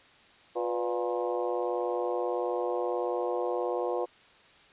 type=harmonic tone with a mistuned harmonic; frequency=118.6 Hz; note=A#2; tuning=30 cents sharp; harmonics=3 / 4 / 5 / 6 / 7 / 8 / 9; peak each=-33 / -31 / -37 / -36 / -41 / -42 / -42 dBFS; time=0.55-4.06 s; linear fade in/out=20 ms; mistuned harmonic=4; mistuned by=+72 cents; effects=white hiss -57 dBFS RMS until 4.72 s + resampled to 8000 Hz